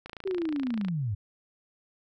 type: click train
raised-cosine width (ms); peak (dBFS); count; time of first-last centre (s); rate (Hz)
0.3; -24; 24; 0.06-0.884; 27.9
type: linear sweep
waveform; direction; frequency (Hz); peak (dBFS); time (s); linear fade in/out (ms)
sine; down; 392 to 92.5; -27; 0.25-1.15; 10
effects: none